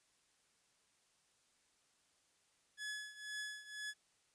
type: tone with tremolo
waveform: sawtooth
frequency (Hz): 1700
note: G#6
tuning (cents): +40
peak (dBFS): -37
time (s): 2.77-3.94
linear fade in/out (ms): 50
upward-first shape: triangle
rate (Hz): 2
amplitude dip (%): 85
effects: white hiss -75 dBFS RMS until 4.34 s + resampled to 22050 Hz